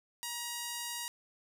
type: tone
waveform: 5% pulse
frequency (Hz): 951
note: A#5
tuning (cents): +34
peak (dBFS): -25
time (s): 0.23-1.08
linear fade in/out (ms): 0
effects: none